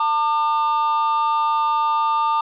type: tone pair together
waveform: triangle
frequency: 899 / 1200 Hz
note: A5 / D6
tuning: +37 / +37 cents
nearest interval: perfect fourth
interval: 500 cents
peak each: -17 dBFS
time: 0-2.41 s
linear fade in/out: 5 ms
effects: tanh soft clip ceiling -9 dBFS + resampled to 11025 Hz